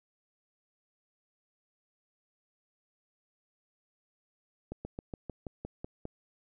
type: slowing click train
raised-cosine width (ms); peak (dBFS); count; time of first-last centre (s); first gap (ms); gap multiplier
2; -25; 9; 4.72-6.054; 130; 1.07
effects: none